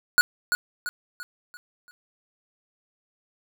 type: tone with echo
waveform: square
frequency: 1457 Hz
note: F#6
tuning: 27 cents flat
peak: -14 dBFS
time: 0.18-0.21 s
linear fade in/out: 0 ms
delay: 340 ms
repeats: 5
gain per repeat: -7 dB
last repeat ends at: 1.91 s
effects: none